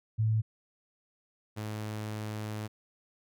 sine / sawtooth tone pair in turn, 110 / 107.12 Hz, A2 / A2, 0 / -46 cents, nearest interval unison, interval 46 cents, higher first, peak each -24 / -31 dBFS, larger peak first, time 0.18-0.42 / 1.56-2.68 s, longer second, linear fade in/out 20 ms, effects none

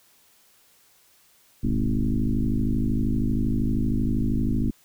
sine tone with frequency modulation, 117.1 Hz, A#2, 8 cents sharp, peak -20 dBFS, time 1.63-4.71 s, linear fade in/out 10 ms, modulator 52.8 Hz, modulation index 3.3, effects white hiss -59 dBFS RMS until 4.84 s

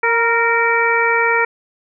harmonic tone with a mistuned harmonic, 462.3 Hz, A#4, 14 cents flat, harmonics 1 / 2 / 3 / 4 / 5, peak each -19 / -19 / -19 / -19 / -19 dBFS, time 0.03-1.45 s, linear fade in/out 5 ms, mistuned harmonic 2, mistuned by +27 cents, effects none

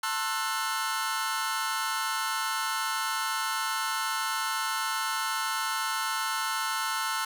sawtooth chord, F# half-diminished seventh, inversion first, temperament just, 888 / 1065.6 / 1332 / 1480 Hz, A5 / C6 / E6 / F#6, +16 / +31 / +18 / 0 cents, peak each -30 / -31 / -28 / -31 dBFS, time 0.03-7.25 s, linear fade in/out 5 ms, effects none

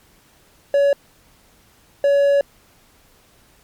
triangle tone pair in turn, 564 / 564 Hz, C#5 / C#5, +30 / +30 cents, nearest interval unison, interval 0 cents, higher neither, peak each -10 dBFS, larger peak neither, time 0.74-0.93 / 2.04-2.41 s, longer second, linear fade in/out 2 ms, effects pink hiss -54 dBFS RMS until 3.63 s + MP3 96 kbps

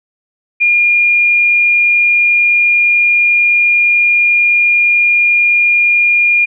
sine tone, 2417 Hz, D7, 49 cents sharp, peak -7 dBFS, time 0.6-6.46 s, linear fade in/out 20 ms, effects none

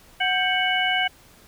harmonic tone with a mistuned harmonic, 740 Hz, F#5, in tune, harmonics 1 / 2 / 3 / 4, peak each -25 / -25 / -25 / -25 dBFS, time 0.2-1.08 s, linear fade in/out 10 ms, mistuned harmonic 2, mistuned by +110 cents, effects pink hiss -52 dBFS RMS until 1.47 s

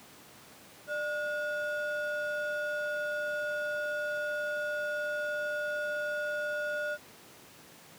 triangle ring-modulated tone, 1020 Hz, C6, 44 cents flat, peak -26 dBFS, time 0.87-6.98 s, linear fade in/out 50 ms, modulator 423 Hz, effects pink hiss -53 dBFS RMS until 7.98 s + high-pass 150 Hz 12 dB/octave

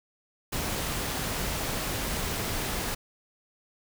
pink noise, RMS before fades -31 dBFS, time 0.52-2.95 s, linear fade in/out 10 ms, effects none

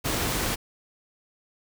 pink noise, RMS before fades -27 dBFS, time 0.04-0.56 s, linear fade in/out 20 ms, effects none

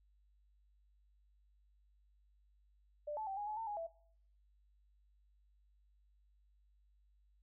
sine tone with pitch steps, 593 / 868 / 776 / 826 / 852 / 901 / 829 / 663 Hz, D5 / A5 / G5 / G#5 / G#5 / A5 / G#5 / E5, +17 / -24 / -18 / -10 / +44 / +41 / -3 / +10 cents, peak -39 dBFS, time 3.07-3.87 s, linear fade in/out 10 ms, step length 100 ms, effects noise-tail reverb RT60 0.6 s tail -21 dB re dry + added 50 Hz sine -68 dBFS peak until 7.42 s

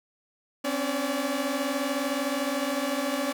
sawtooth tone cluster, 261 / 280.6 / 575 Hz, C4 / C#4 / D5, -4 / +21 / -37 cents, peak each -27 dBFS, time 0.64-3.33 s, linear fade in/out 10 ms, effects none

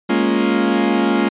40% pulse chord, Bb minor seventh, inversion third, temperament equal, 207.7 / 233.1 / 277.2 / 349.2 Hz, Ab3 / Bb3 / Db4 / F4, 0 / 0 / 0 / 0 cents, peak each -19 dBFS, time 0.09-1.29 s, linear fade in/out 10 ms, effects resampled to 8000 Hz

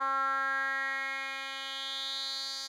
10% pulse tone with band-pass filter sweep, 270.3 Hz, C#4, 44 cents flat, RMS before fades -34 dBFS, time 0-2.68 s, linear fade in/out 20 ms, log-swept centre 1200 to 5100 Hz, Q 5, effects none

